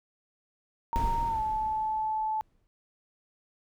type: tone with pitch glide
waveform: sine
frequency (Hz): 926 to 869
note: A#5 to A5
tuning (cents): -12 to -22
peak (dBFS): -27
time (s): 0.93-2.41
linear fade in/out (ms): 0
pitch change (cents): -110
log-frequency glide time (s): 1.27-1.4
type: noise with exponential decay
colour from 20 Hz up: brown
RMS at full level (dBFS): -29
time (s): 0.96-2.67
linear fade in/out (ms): 0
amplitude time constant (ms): 370
effects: none